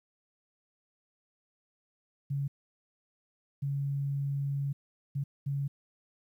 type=tone bursts at uneven times; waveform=sine; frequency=140 Hz; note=C#3; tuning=18 cents sharp; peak=-29 dBFS; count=4; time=2.3-2.48 / 3.62-4.73 / 5.15-5.24 / 5.46-5.68 s; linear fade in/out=10 ms; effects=11-bit